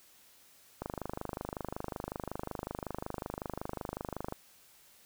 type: click train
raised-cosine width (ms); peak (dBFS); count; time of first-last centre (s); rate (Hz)
1; -22; 90; 0.82-4.324; 25.4
effects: white hiss -61 dBFS RMS until 5.05 s